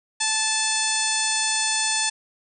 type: harmonic tone with a mistuned harmonic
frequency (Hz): 875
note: A5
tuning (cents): -10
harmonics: 1 / 2 / 3 / 4 / 5 / 6 / 7 / 8 / 9 / 10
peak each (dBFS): -30 / -30 / -30 / -30 / -30 / -30 / -30 / -30 / -30 / -30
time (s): 0.2-2.1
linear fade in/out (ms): 10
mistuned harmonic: 9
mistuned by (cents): +47
effects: none